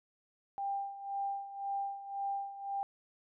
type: tone with tremolo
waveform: sine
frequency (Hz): 794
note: G5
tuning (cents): +22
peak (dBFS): -32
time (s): 0.58-2.83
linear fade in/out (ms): 0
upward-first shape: sine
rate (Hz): 1.9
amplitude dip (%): 75
effects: none